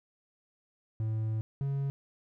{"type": "tone pair in turn", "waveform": "triangle", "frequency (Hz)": [109.9, 138.47], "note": ["A2", "C#3"], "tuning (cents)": [-2, -2], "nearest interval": "major third", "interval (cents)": 400, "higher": "second", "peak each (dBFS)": [-27, -27], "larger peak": "neither", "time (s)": [[1, 1.41], [1.61, 1.9]], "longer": "first", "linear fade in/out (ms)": 0, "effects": []}